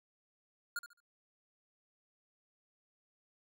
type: tone with echo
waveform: square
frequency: 1426 Hz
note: F6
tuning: 36 cents sharp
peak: -36 dBFS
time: 0.76-0.79 s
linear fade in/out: 2 ms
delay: 71 ms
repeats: 3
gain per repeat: -12 dB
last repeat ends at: 1.003 s
effects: none